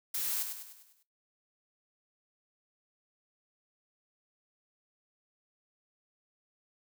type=noise with echo; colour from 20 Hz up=blue; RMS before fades=-34 dBFS; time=0.14-0.43 s; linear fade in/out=5 ms; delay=100 ms; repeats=6; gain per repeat=-6 dB; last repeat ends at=1.03 s; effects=noise-tail reverb RT60 0.2 s tail -17 dB re dry